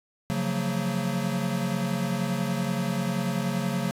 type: chord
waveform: square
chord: Gb major seventh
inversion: second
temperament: equal with one note detuned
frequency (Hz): 138.59 / 174.61 / 185 / 227.2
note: Db3 / F3 / Gb3 / Bb3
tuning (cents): 0 / 0 / 0 / -44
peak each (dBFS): -32 / -34 / -30 / -32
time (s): 0.3-3.91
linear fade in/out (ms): 0
effects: resampled to 32000 Hz + 9-bit